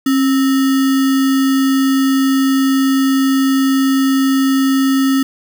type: tone with sample-and-hold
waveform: sine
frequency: 269 Hz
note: C4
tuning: 48 cents sharp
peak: -10 dBFS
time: 0.06-5.23 s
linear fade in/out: 5 ms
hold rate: 1575 Hz
effects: none